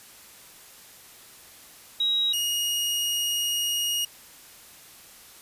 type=tone pair in turn; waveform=sine / sawtooth; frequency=3825 / 2872 Hz; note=A#7 / F7; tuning=+44 / +48 cents; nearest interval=perfect fourth; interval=496 cents; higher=first; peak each=-21 dBFS; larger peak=neither; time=2-2.33 / 2.33-4.05 s; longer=second; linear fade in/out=5 ms; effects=white hiss -49 dBFS RMS until 5.41 s + resampled to 32000 Hz